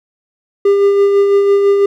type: tone with tremolo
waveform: triangle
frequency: 400.3 Hz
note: G4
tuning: 36 cents sharp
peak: -4 dBFS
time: 0.65-1.86 s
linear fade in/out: 5 ms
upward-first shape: sine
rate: 6 Hz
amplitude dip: 35%
effects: none